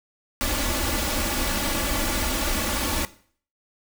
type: noise with comb filter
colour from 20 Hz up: pink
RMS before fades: -25 dBFS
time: 0.41-3.05 s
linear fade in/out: 0 ms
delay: 3.5 ms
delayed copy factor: +0.8
effects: noise-tail reverb RT60 0.5 s tail -17 dB re dry